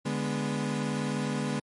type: chord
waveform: 35% pulse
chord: G# diminished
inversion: second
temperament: equal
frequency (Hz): 146.83 / 207.7 / 246.9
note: D3 / G#3 / B3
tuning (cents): 0 / 0 / 0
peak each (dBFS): -31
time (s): 0.05-1.6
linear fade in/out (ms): 10
effects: MP3 48 kbps